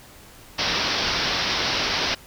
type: low-pass noise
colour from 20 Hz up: white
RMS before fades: -24 dBFS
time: 0.58-2.15 s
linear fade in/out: 10 ms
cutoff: 5600 Hz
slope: 96 dB/octave
effects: pink hiss -47 dBFS RMS until 2.26 s